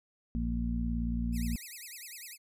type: harmonic tone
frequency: 58.3 Hz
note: A#1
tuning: 1 cent sharp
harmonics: 1 / 2 / 3 / 4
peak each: -32 / -42 / -38 / -34 dBFS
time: 0.35-1.56 s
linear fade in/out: 0 ms
type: tone with vibrato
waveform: 5% pulse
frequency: 2217 Hz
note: C#7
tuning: in tune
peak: -34 dBFS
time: 1.32-2.38 s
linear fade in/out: 50 ms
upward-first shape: sine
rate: 10 Hz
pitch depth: 300 cents each way
effects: resampled to 32000 Hz